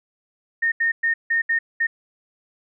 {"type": "tone bursts at uneven times", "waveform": "sine", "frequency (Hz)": 1836, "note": "A#6", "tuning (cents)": -27, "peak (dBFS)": -17, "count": 6, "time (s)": [[0.62, 0.72], [0.8, 0.92], [1.03, 1.14], [1.3, 1.42], [1.49, 1.59], [1.8, 1.87]], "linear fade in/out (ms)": 10, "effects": []}